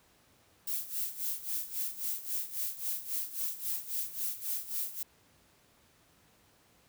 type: noise with tremolo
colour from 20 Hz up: violet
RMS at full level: -33 dBFS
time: 0.67-5.03 s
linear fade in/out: 5 ms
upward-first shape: sine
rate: 3.7 Hz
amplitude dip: 80%
effects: pink hiss -65 dBFS RMS until 6.88 s + high-pass 60 Hz 12 dB/octave